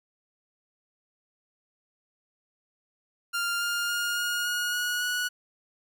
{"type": "tone with pitch steps", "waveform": "sawtooth", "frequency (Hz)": [1396.9, 1408.2, 1419.7, 1431.2, 1442.8, 1454.5, 1466.3], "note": ["F6", "F6", "F6", "F6", "F#6", "F#6", "F#6"], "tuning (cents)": [0, 14, 28, 42, -44, -30, -16], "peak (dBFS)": -23, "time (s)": [3.33, 5.29], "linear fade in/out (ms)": 20, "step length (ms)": 280, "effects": []}